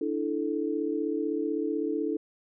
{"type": "chord", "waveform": "sine", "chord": "D suspended second", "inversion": "none", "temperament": "equal with one note detuned", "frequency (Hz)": [293.7, 329.6, 437.2], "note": ["D4", "E4", "A4"], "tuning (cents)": [0, 0, -11], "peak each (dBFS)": -31, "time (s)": [0.01, 2.17], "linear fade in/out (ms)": 5, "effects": []}